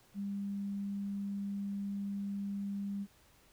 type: tone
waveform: sine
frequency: 200 Hz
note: G3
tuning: 35 cents sharp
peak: -35 dBFS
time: 0.14-3.07 s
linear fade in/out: 50 ms
effects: pink hiss -65 dBFS RMS until 3.52 s